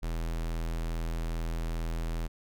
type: tone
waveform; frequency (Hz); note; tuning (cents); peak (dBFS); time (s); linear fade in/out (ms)
square; 41.2; E1; 0; -31; 0.02-2.28; 20
effects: none